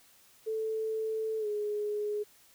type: tone with pitch glide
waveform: sine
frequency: 440 to 418 Hz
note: A4 to G#4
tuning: 0 to +11 cents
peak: -30 dBFS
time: 0.46-2.24 s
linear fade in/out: 20 ms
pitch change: -89 cents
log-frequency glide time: 1.39-1.47 s
effects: white hiss -61 dBFS RMS until 2.54 s

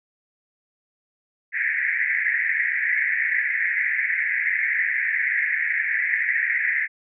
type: band-pass noise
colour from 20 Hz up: pink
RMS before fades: -23 dBFS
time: 1.52-6.88 s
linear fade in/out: 50 ms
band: 1700 to 2200 Hz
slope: 96 dB/octave
effects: none

